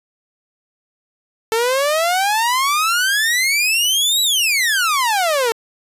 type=exponential two-way sweep; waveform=sawtooth; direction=up then down; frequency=440 to 3951 to 440 Hz; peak=-11 dBFS; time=1.52-5.52 s; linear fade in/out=0 ms; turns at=4.22 s; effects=resampled to 32000 Hz